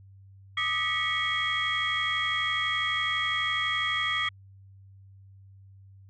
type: tone cluster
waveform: sine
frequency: 1195 / 1267 / 1943 / 2217 / 3282 Hz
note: D6 / D#6 / B6 / C#7 / G#7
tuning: +30 / +31 / -29 / 0 / -21 cents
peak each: -33 / -34 / -29 / -31 / -30 dBFS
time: 0.57-4.29 s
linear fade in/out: 5 ms
effects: tanh soft clip ceiling -18 dBFS + added 97 Hz sine -49 dBFS peak until 6.09 s